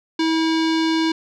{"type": "tone with low-pass filter", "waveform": "square", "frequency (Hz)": 322.8, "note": "E4", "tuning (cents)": -36, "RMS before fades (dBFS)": -19, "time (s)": [0.19, 1.12], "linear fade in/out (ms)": 5, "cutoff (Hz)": 4400, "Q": 2.3, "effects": []}